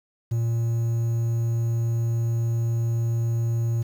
triangle tone with quantisation, 115.9 Hz, A#2, 10 cents flat, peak -19 dBFS, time 0.31-3.83 s, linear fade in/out 10 ms, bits 8, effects none

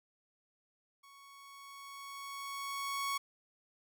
sawtooth tone with level ramp, 1111 Hz, C#6, 4 cents sharp, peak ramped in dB -53 to -29 dBFS, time 1.03-3.18 s, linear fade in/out 10 ms, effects none

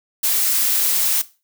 blue noise, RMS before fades -18 dBFS, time 0.23-1.22 s, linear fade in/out 10 ms, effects noise-tail reverb RT60 0.3 s tail -17 dB re dry

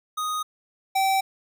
square tone pair in turn, 1244.5 / 772.4 Hz, D#6 / G5, 0 / -26 cents, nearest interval minor sixth, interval 826 cents, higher first, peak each -26 / -20 dBFS, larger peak second, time 0.17-0.43 / 0.95-1.21 s, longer neither, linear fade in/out 10 ms, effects none

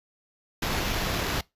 pink noise with sample-and-hold, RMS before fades -28 dBFS, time 0.62-1.41 s, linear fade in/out 5 ms, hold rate 8820 Hz, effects noise-tail reverb RT60 0.2 s tail -22 dB re dry + resampled to 32000 Hz

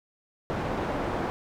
white low-pass noise, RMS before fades -30 dBFS, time 0.5-1.3 s, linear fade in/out 0 ms, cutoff 780 Hz, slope 12 dB/octave, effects none

